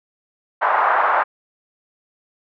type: band-pass noise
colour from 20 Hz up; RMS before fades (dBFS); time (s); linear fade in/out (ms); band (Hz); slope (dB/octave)
pink; -17; 0.61-1.24; 20; 770 to 1400; 24
effects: none